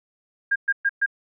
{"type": "tone bursts", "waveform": "sine", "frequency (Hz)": 1614, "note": "G#6", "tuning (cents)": -50, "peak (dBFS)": -17, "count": 4, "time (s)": [0.51, 1.062], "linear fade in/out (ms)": 10, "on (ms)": 48, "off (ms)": 120, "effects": []}